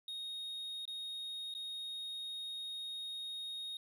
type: tone with dropouts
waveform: triangle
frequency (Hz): 3729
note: A#7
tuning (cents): 0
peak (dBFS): -39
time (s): 0.08-3.77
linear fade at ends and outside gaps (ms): 2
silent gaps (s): 0.854-0.877 / 1.54-1.549
effects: none